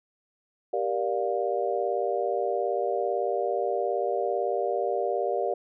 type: chord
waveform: sine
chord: G minor seventh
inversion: none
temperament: just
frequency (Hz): 392 / 470.4 / 588 / 705.6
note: G4 / Bb4 / D5 / F5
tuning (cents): 0 / +16 / +2 / +18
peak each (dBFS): -30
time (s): 0.73-5.54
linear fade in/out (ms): 5
effects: none